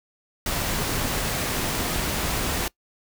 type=noise; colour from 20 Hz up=pink; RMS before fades=-26 dBFS; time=0.46-2.68 s; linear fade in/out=2 ms; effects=noise-tail reverb RT60 0.1 s tail -22 dB re dry